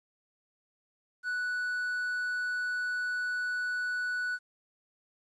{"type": "tone", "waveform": "triangle", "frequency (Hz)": 1480, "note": "F#6", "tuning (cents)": 0, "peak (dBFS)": -28, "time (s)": [1.23, 4.39], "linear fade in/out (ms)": 50, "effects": ["resampled to 22050 Hz", "11-bit"]}